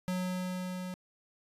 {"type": "tone with level ramp", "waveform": "square", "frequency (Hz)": 183, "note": "F#3", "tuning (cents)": -19, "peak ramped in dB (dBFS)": [-31, -38], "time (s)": [0.08, 0.94], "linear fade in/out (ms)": 0, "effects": ["resampled to 32000 Hz"]}